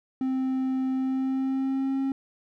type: tone with pitch glide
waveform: triangle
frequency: 261.6 to 269.6 Hz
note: C4 to C#4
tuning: 0 to -48 cents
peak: -22 dBFS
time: 0.21-2.12 s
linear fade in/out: 2 ms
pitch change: +52 cents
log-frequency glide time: 0.93-2.01 s
effects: none